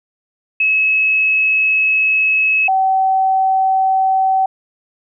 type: tone pair in turn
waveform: sine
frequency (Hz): 2578 / 764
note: E7 / G5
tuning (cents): -39 / -45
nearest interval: octave + major sixth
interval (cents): 2106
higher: first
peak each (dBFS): -11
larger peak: neither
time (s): 0.6-2.68 / 2.68-4.46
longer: first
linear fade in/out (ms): 5
effects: none